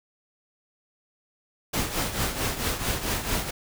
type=noise with tremolo; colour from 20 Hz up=pink; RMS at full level=-25 dBFS; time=1.73-3.51 s; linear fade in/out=10 ms; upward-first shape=triangle; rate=4.5 Hz; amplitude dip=70%; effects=none